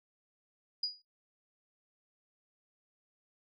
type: tone with exponential decay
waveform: sine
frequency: 4901 Hz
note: D#8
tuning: 27 cents flat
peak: -28 dBFS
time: 0.83-1.02 s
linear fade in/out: 5 ms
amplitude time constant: 40 ms
effects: noise-tail reverb RT60 0.2 s tail -24 dB re dry